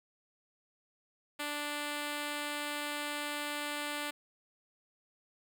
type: tone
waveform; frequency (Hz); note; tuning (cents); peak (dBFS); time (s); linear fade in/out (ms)
5% pulse; 293.7; D4; 0; -24; 1.39-4.11; 10
effects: none